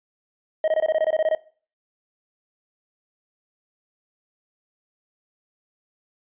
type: tone bursts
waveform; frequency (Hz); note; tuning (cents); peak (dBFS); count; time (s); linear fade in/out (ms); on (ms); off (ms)
triangle; 629; D#5; +19; -15; 12; 0.64-1.35; 2; 39; 22
effects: noise-tail reverb RT60 0.4 s tail -19 dB re dry + resampled to 8000 Hz